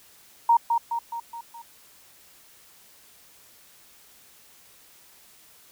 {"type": "tone with echo", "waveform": "sine", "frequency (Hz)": 932.3, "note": "A#5", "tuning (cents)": 0, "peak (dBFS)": -14, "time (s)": [0.49, 0.57], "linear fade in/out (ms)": 5, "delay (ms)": 210, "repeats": 5, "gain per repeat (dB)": -5, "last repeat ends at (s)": 1.62, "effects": ["white hiss -54 dBFS RMS until 5.71 s"]}